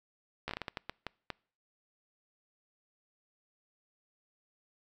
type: slowing click train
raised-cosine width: 0.3 ms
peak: -20 dBFS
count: 11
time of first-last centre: 0.48-1.303 s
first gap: 13 ms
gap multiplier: 1.38
effects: noise-tail reverb RT60 0.5 s tail -26 dB re dry